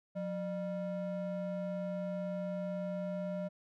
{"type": "ring-modulated tone", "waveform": "triangle", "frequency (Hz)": 392, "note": "G4", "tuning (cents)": 0, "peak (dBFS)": -30, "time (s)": [0.15, 3.49], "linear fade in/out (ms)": 20, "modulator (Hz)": 211, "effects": []}